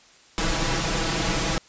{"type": "noise with comb filter", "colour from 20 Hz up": "pink", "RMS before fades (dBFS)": -24, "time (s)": [0.38, 1.58], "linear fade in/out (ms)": 0, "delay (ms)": 6.1, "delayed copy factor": 0.9, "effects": ["white hiss -53 dBFS RMS until 1.68 s", "resampled to 16000 Hz"]}